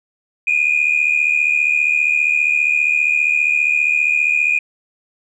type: tone pair together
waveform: sine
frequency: 2414 / 2489 Hz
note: D7 / D#7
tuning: +47 / 0 cents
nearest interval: minor second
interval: 53 cents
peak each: -15 dBFS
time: 0.47-4.59 s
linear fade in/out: 5 ms
effects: tanh soft clip ceiling -7 dBFS